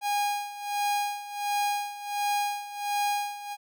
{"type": "tone with tremolo", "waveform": "45% pulse", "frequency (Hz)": 819, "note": "G#5", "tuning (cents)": -24, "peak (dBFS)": -24, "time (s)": [0.01, 3.57], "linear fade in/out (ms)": 50, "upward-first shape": "sine", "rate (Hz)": 1.4, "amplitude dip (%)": 80, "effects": []}